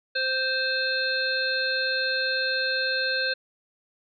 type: harmonic tone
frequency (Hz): 522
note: C5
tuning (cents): -4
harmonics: 1 / 3 / 5 / 7 / 8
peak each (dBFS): -31 / -26 / -34 / -35 / -29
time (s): 0.15-3.34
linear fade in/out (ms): 10
effects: none